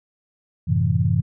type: chord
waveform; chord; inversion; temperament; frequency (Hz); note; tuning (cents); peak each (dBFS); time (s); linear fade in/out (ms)
sine; F# half-diminished seventh; none; equal; 92.5 / 110 / 130.81 / 164.81; F#2 / A2 / C3 / E3; 0 / 0 / 0 / 0; -22; 0.67-1.22; 20
effects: none